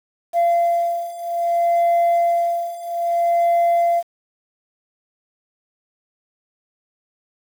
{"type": "beating tone pair", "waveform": "sine", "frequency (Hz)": [686, 686.61], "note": ["F5", "F5"], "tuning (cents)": [-31, -30], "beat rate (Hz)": 0.61, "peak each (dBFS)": [-18, -16], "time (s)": [0.33, 4.03], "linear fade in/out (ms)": 50, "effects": ["tanh soft clip ceiling -12 dBFS", "7-bit"]}